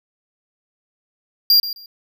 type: tone with echo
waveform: square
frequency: 4776 Hz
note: D8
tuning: 28 cents sharp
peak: -10 dBFS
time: 1.5-1.6 s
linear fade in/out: 2 ms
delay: 130 ms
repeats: 2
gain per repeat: -14 dB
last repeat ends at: 1.86 s
effects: none